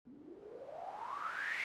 blue noise with low-pass filter sweep, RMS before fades -44 dBFS, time 0.05-1.64 s, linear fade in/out 2 ms, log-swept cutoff 240 to 2200 Hz, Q 10, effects none

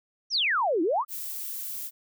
sine exponential two-way sweep, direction down then up, 6080 to 305.6 to 1302 Hz, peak -22 dBFS, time 0.3-1.05 s, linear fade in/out 50 ms, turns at 0.82 s
violet noise, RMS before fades -35 dBFS, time 1.08-1.91 s, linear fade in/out 50 ms
effects none

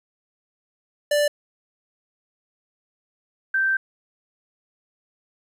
square / sine tone pair in turn, 587.3 / 1561.6 Hz, D5 / G6, 0 / -7 cents, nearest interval octave + perfect fourth, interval 1693 cents, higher second, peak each -18 dBFS, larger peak neither, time 1.11-1.28 / 3.54-3.77 s, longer second, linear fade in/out 5 ms, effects resampled to 32000 Hz + 10-bit

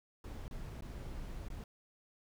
brown noise with dropouts, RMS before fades -44 dBFS, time 0.24-1.64 s, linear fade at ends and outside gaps 2 ms, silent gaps 0.481-0.51 / 0.809-0.822 / 1.485-1.501 s, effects none

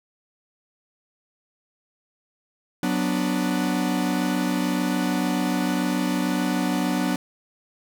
45% pulse chord, B minor, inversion second, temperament equal, 185 / 246.9 / 293.7 Hz, F#3 / B3 / D4, 0 / 0 / 0 cents, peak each -26 dBFS, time 2.83-7.16 s, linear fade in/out 2 ms, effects none

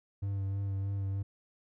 triangle tone with vibrato, 98.3 Hz, G2, 5 cents sharp, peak -29 dBFS, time 0.22-1.23 s, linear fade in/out 10 ms, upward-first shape sine, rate 3.2 Hz, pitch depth 21 cents each way, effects none

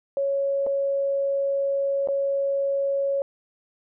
sine tone with dropouts, 554 Hz, C#5, 1 cent flat, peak -21 dBFS, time 0.17-3.22 s, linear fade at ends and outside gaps 1 ms, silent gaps 0.665-0.669 / 2.074-2.086 s, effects none

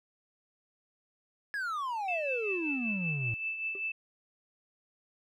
triangle exponential sweep, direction down, 1712 to 109.8 Hz, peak -30 dBFS, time 1.54-3.34 s, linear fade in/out 0 ms
sine tone with tremolo, 2637 Hz, E7, in tune, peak -30 dBFS, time 2.08-3.92 s, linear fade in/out 5 ms, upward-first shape triangle, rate 5.2 Hz, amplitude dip 60%
triangle tone with exponential decay, 392 Hz, G4, in tune, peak -37 dBFS, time 3.75-3.84 s, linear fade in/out 2 ms, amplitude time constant 18 ms
effects none

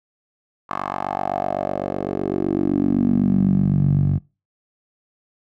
10% pulse tone with band-pass filter sweep, 47.9 Hz, G1, 39 cents flat, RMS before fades -20 dBFS, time 0.69-4.19 s, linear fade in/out 20 ms, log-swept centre 1100 to 120 Hz, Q 4, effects noise-tail reverb RT60 0.3 s tail -24 dB re dry

